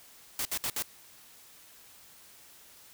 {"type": "noise bursts", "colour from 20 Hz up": "white", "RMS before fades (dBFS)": -32, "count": 4, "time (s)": [0.39, 0.824], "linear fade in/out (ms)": 2, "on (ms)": 62, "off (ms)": 62, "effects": ["white hiss -55 dBFS RMS until 2.93 s"]}